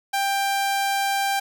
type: tone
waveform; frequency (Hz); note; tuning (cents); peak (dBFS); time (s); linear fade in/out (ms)
sawtooth; 790; G5; +13; -17; 0.13-1.4; 10
effects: none